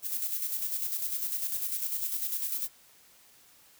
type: noise with tremolo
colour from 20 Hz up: violet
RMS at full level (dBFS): -31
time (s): 0.02-2.69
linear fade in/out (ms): 50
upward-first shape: square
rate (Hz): 10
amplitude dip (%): 45
effects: white hiss -59 dBFS RMS until 3.79 s